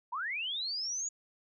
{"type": "linear sweep", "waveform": "sine", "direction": "up", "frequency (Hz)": [896, 6850], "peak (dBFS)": -33, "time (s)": [0.12, 1.09], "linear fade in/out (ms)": 10, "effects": []}